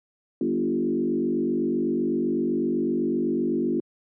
sine tone with frequency modulation, 292.8 Hz, D4, 5 cents flat, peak -21 dBFS, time 0.41-3.8 s, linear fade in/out 2 ms, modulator 47.9 Hz, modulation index 1.8, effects high-pass 150 Hz 12 dB/octave

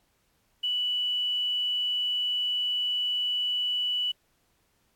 sine tone with quantisation, 2960 Hz, F#7, in tune, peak -25 dBFS, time 0.63-4.12 s, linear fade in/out 10 ms, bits 9, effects pink hiss -70 dBFS RMS until 4.95 s + AAC 64 kbps

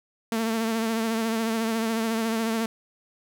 sawtooth tone with vibrato, 225 Hz, A3, 39 cents sharp, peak -20 dBFS, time 0.32-2.66 s, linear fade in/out 2 ms, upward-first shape triangle, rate 14 Hz, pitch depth 45 cents each way, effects none

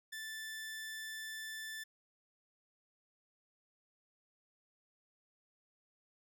sawtooth tone, 1760 Hz, A6, in tune, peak -39 dBFS, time 0.12-1.84 s, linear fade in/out 10 ms, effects 13-bit

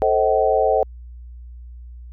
sine chord, A diminished seventh, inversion none, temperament just, 440 / 528 / 633.6 / 760.3 Hz, A4 / C5 / Eb5 / Gb5, 0 / +16 / +31 / +47 cents, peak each -20 dBFS, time 0.02-0.83 s, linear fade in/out 0 ms, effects added 60 Hz sine -35 dBFS peak until 2.12 s

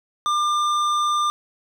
sine tone with hard clipping, 1197 Hz, D6, 33 cents sharp, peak -20 dBFS, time 0.26-1.3 s, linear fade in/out 0 ms, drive 11 dB, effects none

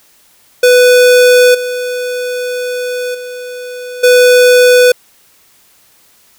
square tone with level steps, 496.1 Hz, B4, 8 cents sharp, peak -4 / -16 / -23 / -4 dBFS, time 0.63-4.92 s, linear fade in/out 5 ms, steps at 1.54 / 3.14 / 4.03 s, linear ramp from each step 10 ms, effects white hiss -48 dBFS RMS until 6.38 s

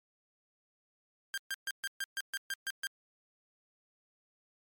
sawtooth tone bursts, 1592 Hz, G6, 26 cents sharp, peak -30 dBFS, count 10, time 1.34-2.87 s, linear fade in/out 0 ms, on 36 ms, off 130 ms, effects MP3 96 kbps

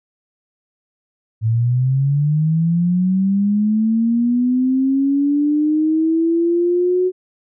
sine linear sweep, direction up, 109.1 to 370 Hz, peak -13 dBFS, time 1.41-7.12 s, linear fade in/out 50 ms, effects none

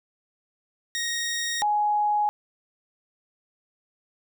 15% pulse / sine tone pair in turn, 1871 / 835.6 Hz, A#6 / G#5, +6 / +10 cents, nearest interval octave + major second, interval 1396 cents, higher first, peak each -20 dBFS, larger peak neither, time 0.95-1.62 / 1.62-2.29 s, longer neither, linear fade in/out 0 ms, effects none

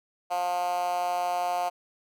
10% pulse tone with high-pass filter, 177.5 Hz, F3, 28 cents sharp, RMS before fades -28 dBFS, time 0.3-1.7 s, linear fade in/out 20 ms, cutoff 720 Hz, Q 5, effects none

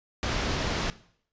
pink low-pass noise, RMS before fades -29 dBFS, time 0.23-0.9 s, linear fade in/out 0 ms, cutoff 6000 Hz, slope 24 dB/octave, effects noise-tail reverb RT60 0.6 s tail -18 dB re dry + resampled to 16000 Hz

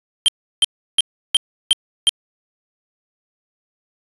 square tone bursts, 3149 Hz, G7, 7 cents sharp, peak -10 dBFS, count 6, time 0.26-2.092 s, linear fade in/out 0 ms, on 22 ms, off 340 ms, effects resampled to 24000 Hz

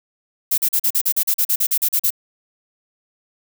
violet noise bursts, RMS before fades -17 dBFS, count 15, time 0.51-2.105 s, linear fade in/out 10 ms, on 69 ms, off 40 ms, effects none

